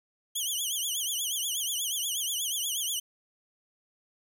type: tone with vibrato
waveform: 15% pulse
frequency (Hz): 3156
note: G7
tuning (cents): +11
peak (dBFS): -22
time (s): 0.35-3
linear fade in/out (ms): 10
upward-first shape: triangle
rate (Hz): 8.3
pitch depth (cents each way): 180
effects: none